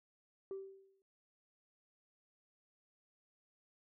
sine tone with exponential decay, 387.7 Hz, G4, 19 cents flat, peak -37 dBFS, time 0.51-1.02 s, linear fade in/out 1 ms, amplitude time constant 110 ms, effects tanh soft clip ceiling -38 dBFS

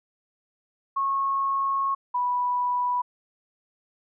sine tone pair in turn, 1094 / 984.3 Hz, C#6 / B5, -23 / -6 cents, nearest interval major second, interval 183 cents, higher first, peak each -22 dBFS, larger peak neither, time 0.96-1.95 / 2.14-3.02 s, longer first, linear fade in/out 10 ms, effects none

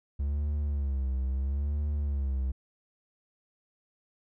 triangle tone with vibrato, 69.3 Hz, C#2, in tune, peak -25 dBFS, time 0.19-2.52 s, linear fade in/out 10 ms, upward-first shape sine, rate 0.75 Hz, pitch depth 110 cents each way, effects none

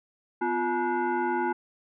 sine tone with frequency modulation, 251.8 Hz, B3, 34 cents sharp, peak -24 dBFS, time 0.41-1.53 s, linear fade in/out 10 ms, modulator 603 Hz, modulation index 1.8, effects none

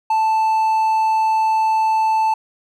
triangle tone, 880 Hz, A5, in tune, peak -12 dBFS, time 0.1-2.34 s, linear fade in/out 5 ms, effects none

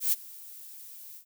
violet noise with ADSR envelope, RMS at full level -23 dBFS, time 0-1.25 s, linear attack 120 ms, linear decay 28 ms, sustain -23 dB, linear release 87 ms, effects none

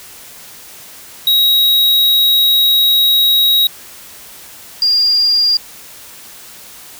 square / sine tone pair in turn, 3815 / 4807 Hz, A#7 / D8, +39 / +39 cents, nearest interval major third, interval 400 cents, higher second, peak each -9 dBFS, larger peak neither, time 1.27-3.67 / 4.82-5.57 s, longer first, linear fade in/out 2 ms, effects white hiss -36 dBFS RMS until 6.99 s

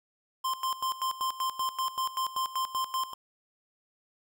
square tone with tremolo, 1046.5 Hz, C6, in tune, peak -28 dBFS, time 0.44-3.14 s, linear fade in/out 10 ms, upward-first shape square, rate 5.2 Hz, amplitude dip 80%, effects none

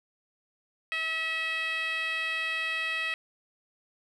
10% pulse tone with band-pass filter, 645 Hz, E5, 38 cents flat, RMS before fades -31 dBFS, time 0.92-3.14 s, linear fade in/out 0 ms, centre 2300 Hz, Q 2.8, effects none

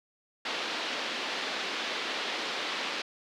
white band-pass noise, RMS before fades -34 dBFS, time 0.45-3.02 s, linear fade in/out 5 ms, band 240 to 4100 Hz, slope 24 dB/octave, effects none

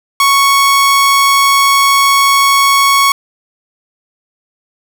sawtooth tone, 1108.7 Hz, C#6, in tune, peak -3 dBFS, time 0.2-3.12 s, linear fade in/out 2 ms, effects none

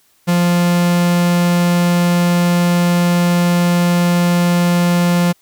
45% pulse tone, 174.61 Hz, F3, in tune, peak -11 dBFS, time 0.27-5.33 s, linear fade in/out 20 ms, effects white hiss -56 dBFS RMS until 5.41 s

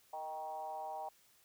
sine tone with frequency modulation, 784 Hz, G5, in tune, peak -40 dBFS, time 0.13-1.09 s, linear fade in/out 5 ms, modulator 161 Hz, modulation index 1, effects white hiss -68 dBFS RMS until 1.44 s

